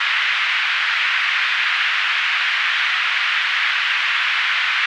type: band-pass noise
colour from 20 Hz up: pink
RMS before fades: -19 dBFS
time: 0-4.86 s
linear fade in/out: 5 ms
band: 1500 to 3000 Hz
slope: 24 dB/octave
effects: none